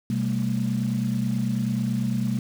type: tone cluster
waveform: sine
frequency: 127.2 / 196.8 / 226 Hz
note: C3 / G3 / A3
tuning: -48 / +7 / +47 cents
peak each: -26 dBFS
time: 0.1-2.39 s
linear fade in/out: 2 ms
effects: tanh soft clip ceiling -14 dBFS + 7-bit